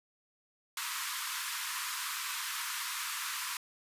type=high-pass noise; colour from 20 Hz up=pink; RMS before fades=-37 dBFS; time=0.77-3.57 s; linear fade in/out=2 ms; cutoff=960 Hz; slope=96 dB/octave; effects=resampled to 32000 Hz